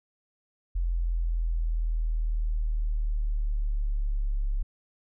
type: exponential sweep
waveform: sine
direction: down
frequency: 43.03 to 34.65 Hz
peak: -24 dBFS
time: 0.75-4.63 s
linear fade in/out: 10 ms
effects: none